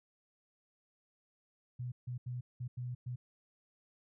sine tone bursts at uneven times, 123.7 Hz, B2, 3 cents sharp, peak -37 dBFS, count 6, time 1.79-1.92 / 2.07-2.18 / 2.26-2.41 / 2.6-2.68 / 2.77-2.95 / 3.06-3.16 s, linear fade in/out 10 ms, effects none

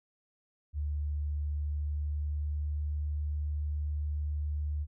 sine tone with pitch glide, 73.8 to 74.4 Hz, D2 to D2, +9 to +23 cents, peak -30 dBFS, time 0.73-4.87 s, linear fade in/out 50 ms, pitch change +14 cents, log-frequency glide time 1.48-2.89 s, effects none

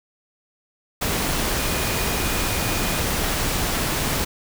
sine tone in noise, 2457 Hz, D#7, 22 cents flat, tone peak -34 dBFS, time 1.58-3 s, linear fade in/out 10 ms, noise pink, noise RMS -23 dBFS, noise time 1.01-4.25 s, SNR -14 dB, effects none

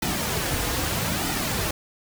pink noise with flanger, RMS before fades -26 dBFS, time 0.02-1.71 s, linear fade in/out 5 ms, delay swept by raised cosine 1.8 to 5.3 ms, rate 0.79 Hz, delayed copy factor -0.6, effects none

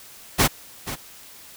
pink noise with echo, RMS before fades -17 dBFS, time 0.38-0.48 s, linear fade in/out 20 ms, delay 480 ms, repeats 1, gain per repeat -13 dB, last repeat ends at 0.96 s, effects white hiss -45 dBFS RMS until 1.56 s

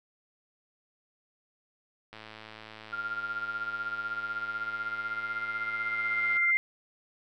click train, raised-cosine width 0.3 ms, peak -29 dBFS, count 463, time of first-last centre 2.13-6.369 s, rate 109 Hz
sine tone with tremolo, 1396.9 Hz, F6, in tune, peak -29 dBFS, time 2.92-6.52 s, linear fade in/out 20 ms, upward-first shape sine, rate 16 Hz, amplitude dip 65%
sine tone with exponential growth, 2093 Hz, C7, in tune, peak -21 dBFS, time 4.13-6.57 s, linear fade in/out 0 ms, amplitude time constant 530 ms
effects none

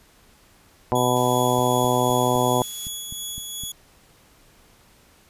harmonic tone, 124.3 Hz, B2, 12 cents sharp, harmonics 1 / 2 / 3 / 4 / 5 / 6 / 7 / 8, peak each -26 / -26 / -26 / -26 / -26 / -26 / -26 / -26 dBFS, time 0.92-2.62 s, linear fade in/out 0 ms
15% pulse tone with tremolo, 3375 Hz, G#7, 27 cents sharp, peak -22 dBFS, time 0.95-3.72 s, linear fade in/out 5 ms, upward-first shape sine, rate 2.7 Hz, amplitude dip 30%
blue noise, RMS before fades -40 dBFS, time 1.16-2.88 s, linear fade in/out 5 ms
click train, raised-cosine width 5 ms, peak -26 dBFS, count 9, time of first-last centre 1.59-3.636 s, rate 3.91 Hz
effects pink hiss -55 dBFS RMS until 5.29 s + resampled to 32000 Hz

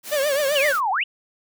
white high-pass noise, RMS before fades -34 dBFS, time 0.03-0.81 s, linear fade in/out 50 ms, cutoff 130 Hz, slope 48 dB/octave
45% pulse tone with vibrato, 570 Hz, C#5, 48 cents sharp, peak -19 dBFS, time 0.11-0.73 s, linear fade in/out 20 ms, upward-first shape triangle, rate 7.7 Hz, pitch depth 130 cents each way
sine exponential two-way sweep, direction down then up, 3136 to 730 to 3136 Hz, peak -19 dBFS, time 0.55-1.04 s, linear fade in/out 10 ms, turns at 0.91 s
effects none

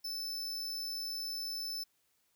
45% pulse tone, 5274 Hz, E8, in tune, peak -37 dBFS, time 0.04-1.84 s, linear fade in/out 10 ms, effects white hiss -75 dBFS RMS until 2.35 s

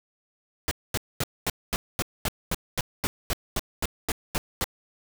pink noise bursts, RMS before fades -26 dBFS, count 16, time 0.68-4.642 s, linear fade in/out 0 ms, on 32 ms, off 230 ms, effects none

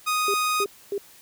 sawtooth tone, 1244.5 Hz, D#6, in tune, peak -18 dBFS, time 0.06-0.65 s, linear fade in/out 20 ms
sine tone bursts, 401.4 Hz, G4, 41 cents sharp, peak -24 dBFS, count 3, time 0.28-0.98 s, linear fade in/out 2 ms, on 60 ms, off 260 ms
effects white hiss -51 dBFS RMS until 1.21 s

